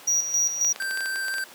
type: tone with tremolo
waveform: triangle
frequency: 5770 Hz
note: F#8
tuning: 44 cents flat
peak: -18 dBFS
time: 0.07-0.73 s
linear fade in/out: 10 ms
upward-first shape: square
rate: 3.7 Hz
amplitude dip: 60%
type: clicks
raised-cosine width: 0.2 ms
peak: -17 dBFS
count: 11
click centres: 0.648 / 0.761 / 0.823 / 0.91 / 0.974 / 1.007 / 1.059 / 1.159 / 1.283 / 1.34 / 1.383 s
type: tone with vibrato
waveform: square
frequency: 1564 Hz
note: G6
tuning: 4 cents flat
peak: -27 dBFS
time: 0.8-1.44 s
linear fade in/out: 2 ms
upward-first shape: sine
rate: 5.9 Hz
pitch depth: 8 cents each way
effects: pink hiss -45 dBFS RMS until 1.54 s + high-pass 400 Hz 12 dB/octave